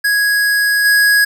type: tone with level steps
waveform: square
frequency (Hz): 1661.2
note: G#6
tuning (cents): 0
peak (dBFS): -12 / -9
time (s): 0.04-1.25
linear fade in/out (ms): 10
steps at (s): 0.84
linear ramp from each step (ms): 20
effects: none